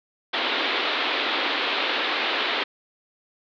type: band-pass noise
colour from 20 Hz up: white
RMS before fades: -25 dBFS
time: 0.33-2.64 s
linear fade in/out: 10 ms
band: 260 to 3900 Hz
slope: 48 dB/octave
effects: none